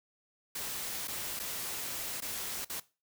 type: noise with dropouts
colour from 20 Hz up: white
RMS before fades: -38 dBFS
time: 0.55-2.8 s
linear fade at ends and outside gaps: 5 ms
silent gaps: 1.075-1.08 / 1.393-1.397 / 2.205-2.22 / 2.648-2.697 s
effects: noise-tail reverb RT60 0.3 s tail -19 dB re dry